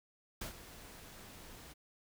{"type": "noise with ADSR envelope", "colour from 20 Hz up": "pink", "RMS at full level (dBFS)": -41, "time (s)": [0.41, 1.74], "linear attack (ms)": 6, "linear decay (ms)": 110, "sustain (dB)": -12, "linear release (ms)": 20, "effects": []}